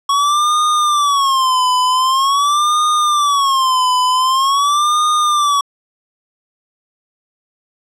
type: tone with vibrato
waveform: square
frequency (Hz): 1108.7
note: C#6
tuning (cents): 0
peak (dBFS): -12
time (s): 0.09-5.61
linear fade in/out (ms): 5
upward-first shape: sine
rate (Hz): 0.45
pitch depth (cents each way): 170
effects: low-pass 9000 Hz 12 dB/octave